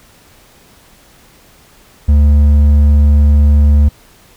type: tone with hard clipping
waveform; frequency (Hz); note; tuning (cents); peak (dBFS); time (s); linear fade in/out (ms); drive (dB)
triangle; 73.1; D2; -7; -6; 2.08-3.89; 10; 8
effects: pink hiss -45 dBFS RMS until 4.36 s